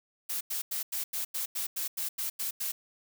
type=noise bursts; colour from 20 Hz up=blue; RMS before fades=-33 dBFS; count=12; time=0.29-2.72 s; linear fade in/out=10 ms; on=120 ms; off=90 ms; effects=none